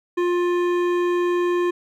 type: tone with hard clipping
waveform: sine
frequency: 352.3 Hz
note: F4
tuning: 15 cents sharp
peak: -20 dBFS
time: 0.17-1.71 s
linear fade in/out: 10 ms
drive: 13 dB
effects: none